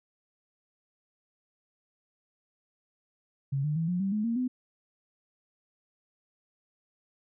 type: tone with pitch steps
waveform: sine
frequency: 137.6 / 150.05 / 163.63 / 178.45 / 194.6 / 212.2 / 231.4 / 252.4 Hz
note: C#3 / D3 / E3 / F3 / G3 / G#3 / A#3 / B3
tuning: -12 / +38 / -12 / +38 / -12 / +38 / -13 / +38 cents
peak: -26 dBFS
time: 3.52-4.48 s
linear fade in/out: 10 ms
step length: 120 ms
effects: none